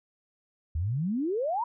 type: exponential sweep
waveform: sine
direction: up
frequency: 73.42 to 987.8 Hz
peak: -26 dBFS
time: 0.75-1.64 s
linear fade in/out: 5 ms
effects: none